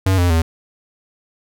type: tone with pitch steps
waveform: square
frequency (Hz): 95 / 88.13 / 81.75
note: F#2 / F2 / E2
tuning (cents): +46 / +16 / -14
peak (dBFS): -13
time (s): 0.06-0.42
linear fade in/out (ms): 5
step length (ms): 120
effects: none